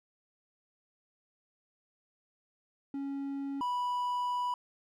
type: tone pair in turn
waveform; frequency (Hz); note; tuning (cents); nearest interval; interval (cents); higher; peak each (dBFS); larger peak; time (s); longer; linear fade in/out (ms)
triangle; 277.2 / 983.8; C#4 / B5; 0 / -7; octave + minor seventh; 2193; second; -32 / -28; second; 2.94-3.61 / 3.61-4.54; second; 2
effects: none